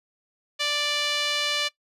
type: tone with band-pass filter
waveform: sawtooth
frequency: 587.3 Hz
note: D5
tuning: in tune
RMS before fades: -26 dBFS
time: 0.59-1.69 s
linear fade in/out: 20 ms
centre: 3500 Hz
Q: 1.8
effects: noise-tail reverb RT60 0.1 s tail -19 dB re dry + resampled to 32000 Hz